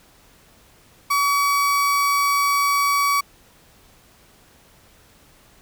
35% pulse tone, 1136 Hz, C#6, 42 cents sharp, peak -15 dBFS, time 1.1-3.21 s, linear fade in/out 10 ms, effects pink hiss -53 dBFS RMS until 5.61 s

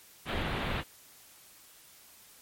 pink low-pass noise, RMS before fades -33 dBFS, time 0.25-0.84 s, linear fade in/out 50 ms, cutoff 3800 Hz, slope 48 dB/octave, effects white hiss -56 dBFS RMS until 2.41 s + MP3 64 kbps

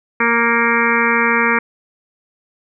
harmonic tone with a mistuned harmonic, 233.1 Hz, A#3, in tune, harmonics 1 / 2 / 4 / 5 / 6 / 7 / 8 / 9 / 10, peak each -21 / -21 / -21 / -21 / -21 / -21 / -21 / -21 / -21 dBFS, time 0.2-1.59 s, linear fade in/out 5 ms, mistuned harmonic 9, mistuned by +32 cents, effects none

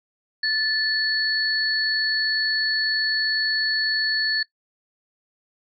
sine tone pair together, 1751 / 4412 Hz, A6 / C#8, -9 / -9 cents, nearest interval octave + major third, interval 1600 cents, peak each -23 dBFS, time 0.43-4.43 s, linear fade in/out 5 ms, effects noise-tail reverb RT60 0.1 s tail -19 dB re dry

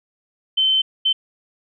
sine tone bursts at uneven times, 3080 Hz, G7, 31 cents flat, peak -14 dBFS, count 2, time 0.57-0.82 / 1.05-1.13 s, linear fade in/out 10 ms, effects none

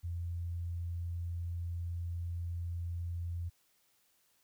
sine tone, 85.9 Hz, F2, 28 cents flat, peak -35 dBFS, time 0.03-3.5 s, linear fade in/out 20 ms, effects white hiss -72 dBFS RMS until 4.43 s

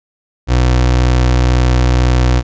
30% pulse tone, 62 Hz, B1, 7 cents sharp, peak -6 dBFS, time 0.47-2.43 s, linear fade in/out 50 ms, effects resampled to 16000 Hz

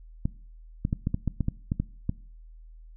clicks, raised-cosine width 5 ms, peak -13 dBFS, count 11, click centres 0.255 / 0.851 / 0.929 / 1.071 / 1.144 / 1.277 / 1.407 / 1.484 / 1.719 / 1.8 / 2.094 s, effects noise-tail reverb RT60 0.5 s tail -22 dB re dry + added 40 Hz sine -45 dBFS peak until 2.96 s

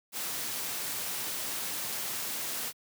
white noise, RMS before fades -35 dBFS, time 0.12-2.73 s, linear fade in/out 50 ms, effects high-pass 100 Hz 12 dB/octave

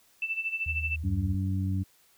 sine tone with tremolo, 2656 Hz, E7, 12 cents sharp, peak -26 dBFS, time 0.22-0.96 s, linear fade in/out 2 ms, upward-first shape sine, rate 13 Hz, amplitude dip 75%
sine tone with vibrato, 77.78 Hz, D#2, in tune, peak -31 dBFS, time 0.66-1.35 s, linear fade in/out 5 ms, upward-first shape sine, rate 19 Hz, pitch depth 20 cents each way
harmonic tone, 95.1 Hz, F#2, 48 cents sharp, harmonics 1 / 2 / 3, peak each -27 / -33 / -37 dBFS, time 1.03-1.84 s, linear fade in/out 20 ms
effects white hiss -63 dBFS RMS until 2.17 s

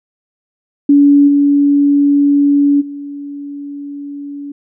sine tone with level steps, 285.1 Hz, C#4, 49 cents sharp, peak -4 / -7 / -23 dBFS, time 0.89-4.52 s, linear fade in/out 5 ms, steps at 1.27 / 2.8 s, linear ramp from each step 20 ms, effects none

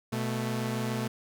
sawtooth tone pair together, 123.47 / 220 Hz, B2 / A3, 0 / 0 cents, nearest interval minor seventh, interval 1000 cents, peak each -28 dBFS, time 0.12-1.08 s, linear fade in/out 10 ms, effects none

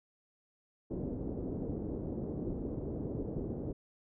white low-pass noise, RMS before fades -38 dBFS, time 0.9-3.73 s, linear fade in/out 10 ms, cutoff 420 Hz, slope 24 dB/octave, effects none

